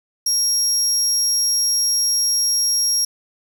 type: tone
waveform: 30% pulse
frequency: 5600 Hz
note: F8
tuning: 4 cents sharp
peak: -12 dBFS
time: 0.26-3.05 s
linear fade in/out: 5 ms
effects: none